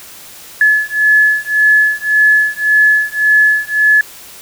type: beating tone pair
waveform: sine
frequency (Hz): 1712 / 1713.8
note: A6 / A6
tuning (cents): -48 / -46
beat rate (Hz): 1.8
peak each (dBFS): -11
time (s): 0.61-4.01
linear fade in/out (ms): 2
effects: white hiss -35 dBFS RMS until 4.41 s